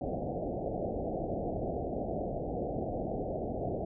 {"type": "low-pass noise", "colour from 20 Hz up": "white", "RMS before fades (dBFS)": -35, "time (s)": [0.01, 3.85], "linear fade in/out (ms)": 5, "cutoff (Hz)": 750, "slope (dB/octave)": 96, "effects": []}